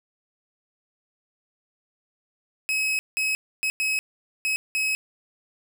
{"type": "tone bursts at uneven times", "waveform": "40% pulse", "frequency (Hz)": 2558, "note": "D#7", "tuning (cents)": 47, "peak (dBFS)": -21, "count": 6, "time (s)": [[2.69, 2.99], [3.17, 3.35], [3.63, 3.7], [3.8, 3.99], [4.45, 4.56], [4.75, 4.95]], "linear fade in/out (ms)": 0, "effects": []}